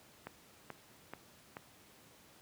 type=click train; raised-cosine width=0.5 ms; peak=-28 dBFS; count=4; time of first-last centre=0.27-1.569 s; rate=2.31 Hz; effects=pink hiss -61 dBFS RMS until 2.41 s + high-pass 100 Hz 12 dB/octave